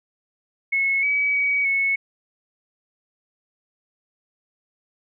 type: tone with pitch steps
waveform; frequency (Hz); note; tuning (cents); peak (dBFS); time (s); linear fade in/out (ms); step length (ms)
sine; 2188 / 2278 / 2264 / 2201; C#7 / C#7 / C#7 / C#7; -23 / +47 / +36 / -13; -18; 0.72-1.96; 10; 310
effects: none